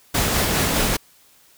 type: noise with tremolo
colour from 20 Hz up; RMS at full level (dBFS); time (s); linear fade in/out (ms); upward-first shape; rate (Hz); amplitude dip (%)
pink; -19; 0.14-0.97; 10; sine; 4.9; 25
effects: white hiss -54 dBFS RMS until 1.57 s